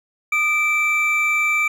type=tone pair together; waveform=triangle; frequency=1227.7 / 2331 Hz; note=D#6 / D7; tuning=-24 / -14 cents; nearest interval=major seventh; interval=1110 cents; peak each=-23 / -15 dBFS; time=0.32-1.68 s; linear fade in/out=5 ms; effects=none